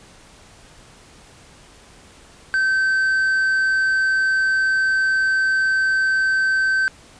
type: tone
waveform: triangle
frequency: 1546 Hz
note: G6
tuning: 24 cents flat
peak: -14 dBFS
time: 2.54-6.88 s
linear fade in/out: 0 ms
effects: pink hiss -47 dBFS RMS until 7.19 s + resampled to 22050 Hz